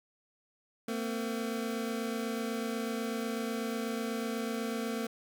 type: tone pair together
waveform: 25% pulse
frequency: 226.5 / 254.6 Hz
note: A#3 / C4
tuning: -50 / -47 cents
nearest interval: major second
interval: 203 cents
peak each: -30 / -35 dBFS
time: 0.88-5.07 s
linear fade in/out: 5 ms
effects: none